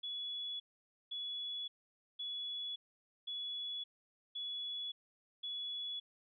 sine tone bursts, 3398 Hz, G#7, 39 cents sharp, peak -39 dBFS, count 6, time 0.03-6 s, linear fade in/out 10 ms, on 570 ms, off 510 ms, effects none

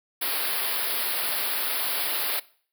white band-stop noise, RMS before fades -27 dBFS, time 0.21-2.4 s, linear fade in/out 10 ms, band 5000 to 9900 Hz, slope 96 dB/octave, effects noise-tail reverb RT60 0.5 s tail -21 dB re dry + high-pass 400 Hz 12 dB/octave

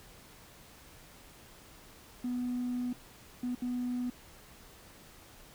triangle tone bursts at uneven times, 246.9 Hz, B3, in tune, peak -28 dBFS, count 3, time 2.24-2.93 / 3.43-3.55 / 3.62-4.1 s, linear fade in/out 5 ms, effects tanh soft clip ceiling -28 dBFS + pink hiss -55 dBFS RMS until 5.54 s

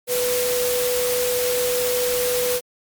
sine tone in noise, 493.9 Hz, B4, in tune, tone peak -20 dBFS, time 0.07-2.61 s, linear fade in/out 50 ms, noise white, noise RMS -25 dBFS, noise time 0.07-2.61 s, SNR +2 dB, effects MP3 96 kbps

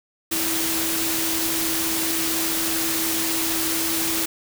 sine tone in noise, 326.6 Hz, E4, 16 cents flat, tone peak -28 dBFS, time 0.31-4.26 s, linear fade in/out 10 ms, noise white, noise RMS -24 dBFS, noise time 0.31-4.26 s, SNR -7 dB, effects none

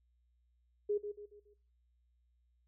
sine tone with echo, 414.2 Hz, G#4, 5 cents flat, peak -30 dBFS, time 0.89-0.98 s, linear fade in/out 10 ms, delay 140 ms, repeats 4, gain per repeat -8 dB, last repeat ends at 1.54 s, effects noise-tail reverb RT60 0.4 s tail -20 dB re dry + added 60 Hz sine -70 dBFS peak until 2.67 s

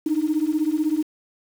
sine beating tone pair, 299.4 / 315.4 Hz, D4 / D#4, +33 / +24 cents, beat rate 16 Hz, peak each -22 / -21 dBFS, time 0.06-1.03 s, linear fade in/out 5 ms, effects tanh soft clip ceiling -12 dBFS + 7-bit

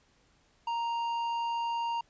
sine tone with tanh clipping, 932.3 Hz, A#5, in tune, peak -31 dBFS, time 0.67-2.01 s, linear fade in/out 5 ms, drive 9 dB, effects pink hiss -67 dBFS RMS until 2.09 s + resampled to 16000 Hz

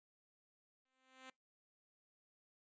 5% pulse tone with exponential growth, 260.5 Hz, C4, 7 cents flat, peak -40 dBFS, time 0.85-1.3 s, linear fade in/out 5 ms, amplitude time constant 96 ms, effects noise-tail reverb RT60 0.2 s tail -24 dB re dry + resampled to 16000 Hz

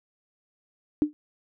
sine tone with exponential decay, 299.2 Hz, D4, 32 cents sharp, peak -14 dBFS, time 1.02-1.13 s, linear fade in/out 0 ms, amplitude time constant 23 ms, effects none

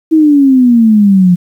sine exponential sweep, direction down, 323.8 to 174.1 Hz, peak -3 dBFS, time 0.11-1.36 s, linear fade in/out 20 ms, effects 7-bit

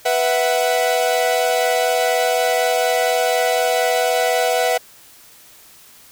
45% pulse chord, B suspended fourth, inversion none, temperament equal with one note detuned, 493.9 / 659.3 / 743.4 Hz, B4 / E5 / F#5, 0 / 0 / +8 cents, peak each -20 dBFS, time 0.05-4.78 s, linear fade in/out 10 ms, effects white hiss -46 dBFS RMS until 6.11 s

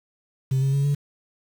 sine tone with pitch steps, 132.5 / 135.99 / 139.57 / 143.25 Hz, C3 / C#3 / C#3 / D3, +22 / -33 / +12 / -43 cents, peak -16 dBFS, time 0.51-0.95 s, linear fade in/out 10 ms, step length 110 ms, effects tanh soft clip ceiling -17 dBFS + 7-bit

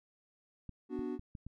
clicks, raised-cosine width 5 ms, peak -33 dBFS, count 5, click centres 0.693 / 0.991 / 1.194 / 1.352 / 1.466 s
triangle chord, B minor, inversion none, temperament equal, 246.9 / 293.7 / 370 Hz, B3 / D4 / F#4, 0 / 0 / 0 cents, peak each -38 dBFS, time 0.89-1.19 s, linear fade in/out 50 ms
effects none

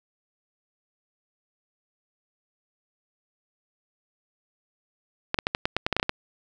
clicks, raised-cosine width 0.3 ms, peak -7 dBFS, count 12, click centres 5.344 / 5.388 / 5.469 / 5.549 / 5.655 / 5.766 / 5.865 / 5.927 / 5.966 / 5.998 / 6.029 / 6.094 s, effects none

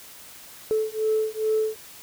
sine beating tone pair, 434.5 / 436.9 Hz, A4 / A4, -22 / -12 cents, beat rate 2.4 Hz, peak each -24 dBFS, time 0.71-1.76 s, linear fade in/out 0 ms, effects tanh soft clip ceiling -14 dBFS + white hiss -45 dBFS RMS until 2.02 s

